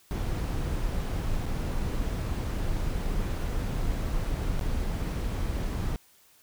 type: noise with dropouts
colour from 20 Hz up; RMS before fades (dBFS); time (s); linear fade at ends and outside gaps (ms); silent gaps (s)
brown; -29; 0.11-5.96; 0; 1.457-1.464 / 4.247-4.251 / 4.594-4.611
effects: white hiss -60 dBFS RMS until 6.42 s